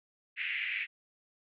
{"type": "band-pass noise", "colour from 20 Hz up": "pink", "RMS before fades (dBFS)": -35, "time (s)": [0.36, 0.87], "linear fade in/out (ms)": 50, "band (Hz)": [1900, 2700], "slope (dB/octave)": 48, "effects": []}